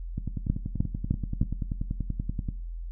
two click trains, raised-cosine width 5 ms, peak -18 / -11 dBFS, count 25 / 4, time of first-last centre 0.18-2.488 / 0.5-1.415 s, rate 10.4 / 3.28 Hz, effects noise-tail reverb RT60 0.4 s tail -17 dB re dry + added 42 Hz sine -33 dBFS peak until 2.91 s

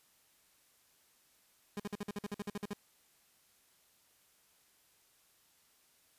30% pulse tone bursts, 204.4 Hz, G#3, 27 cents flat, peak -34 dBFS, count 13, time 1.77-2.733 s, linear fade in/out 2 ms, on 27 ms, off 51 ms, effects white hiss -69 dBFS RMS until 6.18 s + resampled to 32000 Hz

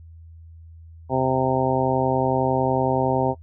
harmonic tone, 130.81 Hz, C3, in tune, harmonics 1 / 2 / 3 / 4 / 5 / 6 / 7, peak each -26 / -26 / -26 / -26 / -26 / -26 / -26 dBFS, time 1.09-3.35 s, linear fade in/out 50 ms, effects noise-tail reverb RT60 0.1 s tail -21 dB re dry + added 82 Hz sine -41 dBFS peak until 3.42 s

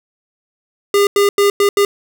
square tone bursts at uneven times, 403.9 Hz, G#4, 48 cents flat, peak -10 dBFS, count 5, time 0.94-1.07 / 1.16-1.29 / 1.38-1.5 / 1.6-1.69 / 1.77-1.85 s, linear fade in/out 2 ms, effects none

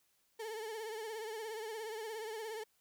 35% pulse tone with vibrato, 440 Hz, A4, in tune, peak -39 dBFS, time 0.39-2.64 s, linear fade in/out 10 ms, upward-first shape triangle, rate 17 Hz, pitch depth 87 cents each way, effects white hiss -75 dBFS RMS until 2.8 s

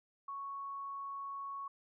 sine tone, 1108.7 Hz, C#6, in tune, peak -40 dBFS, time 0.28-1.68 s, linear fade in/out 5 ms, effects none

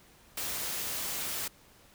white noise, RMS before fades -35 dBFS, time 0.37-1.48 s, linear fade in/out 5 ms, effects pink hiss -59 dBFS RMS until 1.94 s

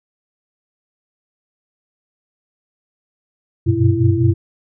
sine tone cluster, 94.8 / 99.5 / 119.8 / 124.9 / 333.6 Hz, F#2 / G2 / A#2 / B2 / E4, +43 / +26 / +48 / +20 / +21 cents, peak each -18 dBFS, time 3.66-4.34 s, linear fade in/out 20 ms, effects none

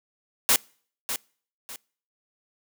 white noise with echo, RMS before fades -19 dBFS, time 0.49-0.56 s, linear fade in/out 0 ms, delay 600 ms, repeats 2, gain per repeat -10 dB, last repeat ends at 1.76 s, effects noise-tail reverb RT60 0.5 s tail -26 dB re dry + high-pass 150 Hz 12 dB/octave

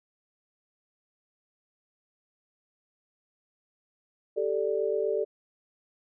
sine chord, G suspended second, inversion none, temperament equal, 392 / 440 / 587.3 Hz, G4 / A4 / D5, 0 / 0 / 0 cents, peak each -30 / -28 / -31 dBFS, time 4.36-5.25 s, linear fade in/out 20 ms, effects none

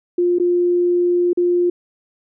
sine tone with dropouts, 352.3 Hz, F4, 15 cents sharp, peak -13 dBFS, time 0.18-1.7 s, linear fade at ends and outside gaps 5 ms, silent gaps 0.386-0.398 / 1.332-1.373 s, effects none

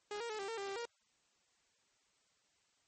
sawtooth tone with pitch steps, 414.4 / 468.7 / 430.2 / 393.6 / 454.7 / 396.7 / 393.1 / 471 Hz, G#4 / A#4 / A4 / G4 / A#4 / G4 / G4 / A#4, -4 / +9 / -39 / +7 / -43 / +21 / +5 / +18 cents, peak -36 dBFS, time 0.11-0.854 s, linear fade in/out 2 ms, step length 93 ms, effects white hiss -75 dBFS RMS until 2.87 s + MP3 32 kbps

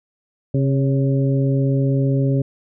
harmonic tone with a mistuned harmonic, 135.4 Hz, C#3, 40 cents flat, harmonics 1 / 2 / 3 / 4, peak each -16 / -22 / -26 / -28 dBFS, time 0.54-2.42 s, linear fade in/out 5 ms, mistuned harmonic 4, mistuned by +40 cents, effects none

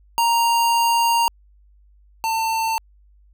square tone pair in turn, 932.3 / 896.6 Hz, A#5 / A5, 0 / +32 cents, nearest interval minor second, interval 68 cents, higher first, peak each -16 / -20 dBFS, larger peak first, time 0.18-1.28 / 2.24-2.78 s, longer first, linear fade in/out 0 ms, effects added 50 Hz sine -50 dBFS peak until 3.33 s

